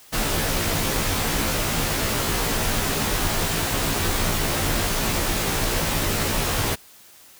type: noise with comb filter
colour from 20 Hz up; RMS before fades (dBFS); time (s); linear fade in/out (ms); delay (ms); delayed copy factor
pink; -23; 0.12-6.76; 20; 16; -0.9
effects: white hiss -49 dBFS RMS until 7.39 s